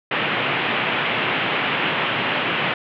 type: band-pass noise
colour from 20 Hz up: white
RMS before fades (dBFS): -22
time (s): 0.11-2.74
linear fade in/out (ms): 5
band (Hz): 110 to 3100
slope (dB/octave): 48
effects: none